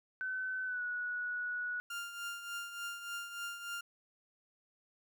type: tone with pitch glide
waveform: sine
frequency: 1519 to 1466.4 Hz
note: F#6 to F#6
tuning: +45 to -16 cents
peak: -35 dBFS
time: 0.21-1.8 s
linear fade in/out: 0 ms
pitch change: -61 cents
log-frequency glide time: 0.65-0.82 s
type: tone with tremolo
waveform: 30% pulse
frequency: 1400 Hz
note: F6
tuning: 4 cents sharp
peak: -35 dBFS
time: 1.9-3.81 s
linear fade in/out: 5 ms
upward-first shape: triangle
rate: 3.4 Hz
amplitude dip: 65%
effects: none